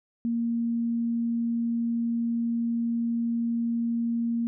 sine tone, 233.1 Hz, A#3, in tune, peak -24 dBFS, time 0.25-4.47 s, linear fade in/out 0 ms, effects none

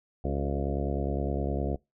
harmonic tone with a mistuned harmonic, 69.8 Hz, C#2, 13 cents sharp, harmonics 1 / 2 / 3 / 4 / 5 / 6 / 7 / 8 / 9 / 10, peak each -31 / -34 / -36 / -37 / -38 / -39 / -39 / -40 / -41 / -41 dBFS, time 0.24-1.76 s, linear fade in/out 5 ms, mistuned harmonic 5, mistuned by +36 cents, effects noise-tail reverb RT60 0.2 s tail -23 dB re dry

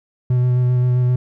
triangle tone with vibrato, 124.7 Hz, B2, 17 cents sharp, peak -11 dBFS, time 0.3-1.16 s, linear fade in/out 5 ms, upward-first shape square, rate 7.6 Hz, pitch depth 11 cents each way, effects none

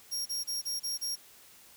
sawtooth tone bursts, 5588 Hz, F8, in tune, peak -29 dBFS, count 6, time 0.11-1.16 s, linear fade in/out 20 ms, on 150 ms, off 30 ms, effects white hiss -56 dBFS RMS until 1.76 s

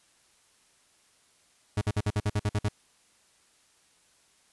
40% pulse tone bursts, 103.83 Hz, G#2, in tune, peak -23 dBFS, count 10, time 1.77-2.686 s, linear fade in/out 5 ms, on 43 ms, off 54 ms, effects white hiss -64 dBFS RMS until 4.52 s + resampled to 24000 Hz

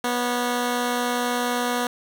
10% pulse tone pair together, 244.1 / 548 Hz, B3 / C#5, -20 / -20 cents, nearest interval octave + major second, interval 1400 cents, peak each -14 / -26 dBFS, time 0.04-1.87 s, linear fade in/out 2 ms, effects none

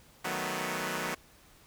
5% pulse chord, B dominant seventh, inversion first, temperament equal, 155.56 / 185 / 220 / 246.9 Hz, D#3 / F#3 / A3 / B3, 0 / 0 / 0 / 0 cents, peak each -27 / -25 / -28 / -26 dBFS, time 0.24-1.15 s, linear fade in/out 10 ms, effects pink hiss -59 dBFS RMS until 1.66 s

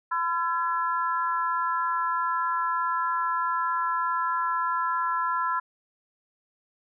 harmonic tone, 337.7 Hz, E4, 42 cents sharp, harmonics 3 / 4 / 5, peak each -26 / -28 / -34 dBFS, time 0.11-5.6 s, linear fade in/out 10 ms, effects none

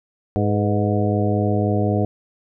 harmonic tone with a mistuned harmonic, 103.83 Hz, G#2, in tune, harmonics 1 / 2 / 3 / 4 / 5 / 6 / 7, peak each -20 / -23 / -25 / -26 / -27 / -28 / -28 dBFS, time 0.36-2.05 s, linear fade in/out 0 ms, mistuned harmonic 5, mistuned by -62 cents, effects none

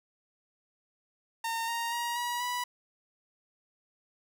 sawtooth tone with pitch steps, 914 / 930.5 / 947.3 / 964.4 / 981.9 Hz, A#5 / A#5 / A#5 / B5 / B5, -34 / -3 / +28 / -41 / -10 cents, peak -27 dBFS, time 1.44-2.64 s, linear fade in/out 5 ms, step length 240 ms, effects none

